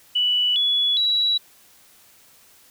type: tone with pitch steps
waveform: sine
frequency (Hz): 2960 / 3400 / 3906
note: F#7 / G#7 / B7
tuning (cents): 0 / +40 / -20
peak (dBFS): -17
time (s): 0.15-1.38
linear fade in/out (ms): 10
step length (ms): 410
effects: white hiss -53 dBFS RMS until 2.7 s